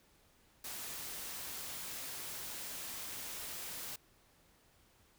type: noise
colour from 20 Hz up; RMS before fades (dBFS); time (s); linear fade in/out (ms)
white; -44; 0.64-3.96; 5
effects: pink hiss -68 dBFS RMS until 5.18 s